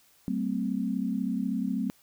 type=tone cluster; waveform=sine; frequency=191.5 / 223.6 / 260 Hz; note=G3 / A3 / C4; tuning=-40 / +28 / -11 cents; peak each=-31 dBFS; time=0.28-1.9 s; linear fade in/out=0 ms; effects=white hiss -62 dBFS RMS until 2.02 s